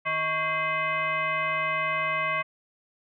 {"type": "tone with frequency modulation", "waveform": "sine", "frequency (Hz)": 1588, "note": "G6", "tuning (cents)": 22, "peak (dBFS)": -24, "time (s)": [0.05, 2.43], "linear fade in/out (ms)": 20, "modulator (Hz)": 478, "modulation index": 1.9, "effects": []}